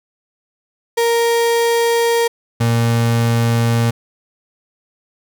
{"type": "tone pair in turn", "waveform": "35% pulse", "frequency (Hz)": [466.2, 116.55], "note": ["A#4", "A#2"], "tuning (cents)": [0, 0], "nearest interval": "2 octaves", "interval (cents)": 2400, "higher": "first", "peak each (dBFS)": -11, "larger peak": "neither", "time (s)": [[0.97, 2.28], [2.6, 3.91]], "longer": "neither", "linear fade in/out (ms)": 10, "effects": []}